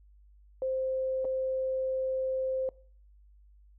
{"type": "tone with dropouts", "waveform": "sine", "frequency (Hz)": 523.3, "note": "C5", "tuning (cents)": 0, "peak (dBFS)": -28, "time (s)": [0.62, 2.69], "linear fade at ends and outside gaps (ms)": 1, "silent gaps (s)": [1.246, 1.251], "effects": ["noise-tail reverb RT60 0.5 s tail -23 dB re dry", "added 50 Hz sine -55 dBFS peak until 3.78 s"]}